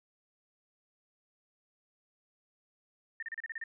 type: tone bursts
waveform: sine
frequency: 1815 Hz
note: A#6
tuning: 47 cents flat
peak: -36 dBFS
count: 8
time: 3.2-3.639 s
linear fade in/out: 2 ms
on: 26 ms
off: 33 ms
effects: none